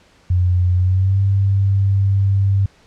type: tone with pitch glide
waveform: sine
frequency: 90.1 to 98.25 Hz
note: F#2 to G2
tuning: -45 to +4 cents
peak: -12 dBFS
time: 0.3-2.66 s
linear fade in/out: 5 ms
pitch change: +149 cents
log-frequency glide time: 0.76-1.2 s
effects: pink hiss -52 dBFS RMS until 2.86 s + low-pass 6000 Hz 12 dB/octave